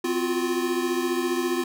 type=tone cluster; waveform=square; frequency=256.9 / 347.7 / 362.5 Hz; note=C4 / F4 / F#4; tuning=-32 / -8 / -35 cents; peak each=-30 / -26 / -31 dBFS; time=0.04-1.64 s; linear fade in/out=5 ms; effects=none